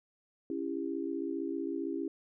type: chord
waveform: sine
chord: C# diminished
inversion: none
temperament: just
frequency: 277.2 / 332.6 / 399.1 Hz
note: C#4 / E4 / G4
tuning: 0 / +16 / +31 cents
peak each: -37 / -36 / -39 dBFS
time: 0.5-2.08 s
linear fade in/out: 2 ms
effects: none